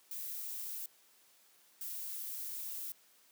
violet noise bursts at uneven times, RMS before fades -42 dBFS, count 2, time 0.11-0.86 / 1.81-2.92 s, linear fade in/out 2 ms, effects white hiss -66 dBFS RMS until 3.31 s + high-pass 200 Hz 12 dB/octave

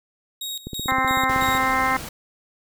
sawtooth tone with tremolo, 3773 Hz, A#7, 20 cents sharp, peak -25 dBFS, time 0.41-1.73 s, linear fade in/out 5 ms, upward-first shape square, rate 3 Hz, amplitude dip 80%
click train, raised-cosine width 3 ms, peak -18 dBFS, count 15, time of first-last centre 0.67-1.551 s, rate 15.9 Hz
harmonic tone, 261.7 Hz, C4, in tune, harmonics 1 / 2 / 3 / 4 / 5 / 6 / 7 / 8, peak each -30 / -33 / -25 / -23 / -26 / -31 / -28 / -26 dBFS, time 0.88-1.97 s, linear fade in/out 5 ms
pink noise, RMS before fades -34 dBFS, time 1.29-2.09 s, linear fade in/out 5 ms
effects none

